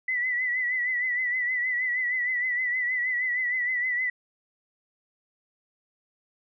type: tone with vibrato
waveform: sine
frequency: 1985 Hz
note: B6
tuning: 8 cents sharp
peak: -24 dBFS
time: 0.08-4.1 s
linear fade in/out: 5 ms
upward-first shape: triangle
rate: 6.4 Hz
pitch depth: 67 cents each way
effects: none